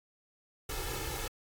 pink noise with comb filter, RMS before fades -37 dBFS, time 0.69-1.28 s, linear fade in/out 5 ms, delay 2.3 ms, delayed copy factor +0.9, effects AAC 64 kbps

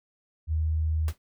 sine tone, 78.8 Hz, D#2, 23 cents sharp, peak -23 dBFS, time 0.47-1.13 s, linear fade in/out 50 ms
pink noise with exponential decay, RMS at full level -35 dBFS, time 1.08-1.18 s, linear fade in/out 2 ms, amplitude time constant 20 ms
effects none

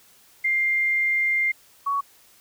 sine tone pair in turn, 2100 / 1121.1 Hz, C7 / C#6, +6 / +19 cents, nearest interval major seventh, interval 1087 cents, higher first, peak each -19 / -21 dBFS, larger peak first, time 0.44-1.52 / 1.86-2.01 s, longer first, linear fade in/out 10 ms, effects white hiss -55 dBFS RMS until 2.4 s

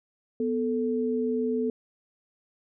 sine tone pair together, 246.9 / 439.6 Hz, B3 / A4, 0 / -2 cents, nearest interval minor seventh, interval 998 cents, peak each -27 dBFS, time 0.4-1.7 s, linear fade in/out 2 ms, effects none

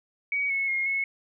sine tone with pitch steps, 2258 / 2194 / 2144 / 2189 Hz, C#7 / C#7 / C7 / C#7, +31 / -18 / +42 / -22 cents, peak -24 dBFS, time 0.32-1.04 s, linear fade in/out 2 ms, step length 180 ms, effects none

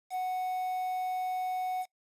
triangle tone with quantisation, 740 Hz, F#5, in tune, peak -28 dBFS, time 0.1-1.86 s, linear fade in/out 50 ms, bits 8, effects noise-tail reverb RT60 0.1 s tail -24 dB re dry + resampled to 32000 Hz

